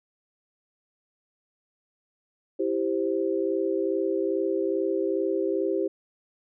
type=chord; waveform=sine; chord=C major; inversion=first; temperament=equal; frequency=329.6 / 392 / 523.3 Hz; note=E4 / G4 / C5; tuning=0 / 0 / 0 cents; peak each=-28 / -26 / -30 dBFS; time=2.59-5.88 s; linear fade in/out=10 ms; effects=none